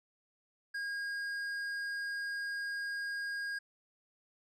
triangle tone with tanh clipping, 1628 Hz, G#6, 35 cents flat, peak -37 dBFS, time 0.74-3.59 s, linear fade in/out 10 ms, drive 13 dB, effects none

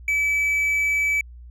triangle tone, 2299 Hz, D7, 37 cents flat, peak -17 dBFS, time 0.08-1.21 s, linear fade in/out 2 ms, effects added 60 Hz sine -39 dBFS peak until 1.5 s

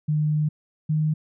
sine tone pair in turn, 151.8 / 154.36 Hz, D#3 / D#3, -42 / -13 cents, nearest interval unison, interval 29 cents, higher second, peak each -19 dBFS, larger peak neither, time 0.08-0.49 / 0.89-1.14 s, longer first, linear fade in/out 10 ms, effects none

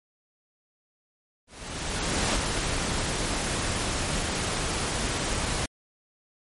pink noise with ADSR envelope, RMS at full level -24 dBFS, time 1.47-5.66 s, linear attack 890 ms, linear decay 6 ms, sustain -4 dB, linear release 5 ms, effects MP3 48 kbps

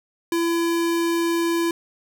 square tone, 336.9 Hz, E4, 38 cents sharp, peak -20 dBFS, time 0.32-1.71 s, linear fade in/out 2 ms, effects none

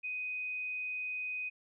sine tone, 2500 Hz, D#7, 8 cents sharp, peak -35 dBFS, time 0.03-1.5 s, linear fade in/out 20 ms, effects none

